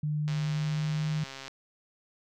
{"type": "tone with pitch glide", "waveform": "sine", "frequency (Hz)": [150.3, 154.08], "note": ["D3", "D#3"], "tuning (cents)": [40, -17], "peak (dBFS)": -27, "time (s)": [0.03, 1.24], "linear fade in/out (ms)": 5, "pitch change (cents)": 43, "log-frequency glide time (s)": [0.13, 1.11]}
{"type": "click train", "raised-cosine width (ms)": 0.2, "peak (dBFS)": -24, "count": 163, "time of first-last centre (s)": [0.28, 1.48], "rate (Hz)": 135}
{"effects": []}